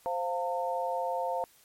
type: chord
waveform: sine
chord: F major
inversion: second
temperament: equal with one note detuned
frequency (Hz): 523.3 / 698.5 / 900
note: C5 / F5 / A5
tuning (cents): 0 / 0 / +39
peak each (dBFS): -33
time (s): 0.06-1.44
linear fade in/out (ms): 0
effects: white hiss -61 dBFS RMS until 1.64 s + MP3 64 kbps